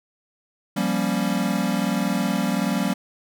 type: chord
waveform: square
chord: G half-diminished seventh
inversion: third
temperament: equal with one note detuned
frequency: 174.61 / 196 / 234.7 / 277.2 Hz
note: F3 / G3 / Bb3 / Db4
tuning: 0 / 0 / +12 / 0 cents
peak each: -29 / -25 / -27 / -29 dBFS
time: 0.76-2.94 s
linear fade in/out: 10 ms
effects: none